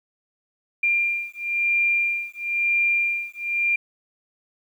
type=beating tone pair; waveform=sine; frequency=2389 / 2390 Hz; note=D7 / D7; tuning=+29 / +30 cents; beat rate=1 Hz; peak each=-23 dBFS; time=0.83-3.76 s; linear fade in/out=5 ms; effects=9-bit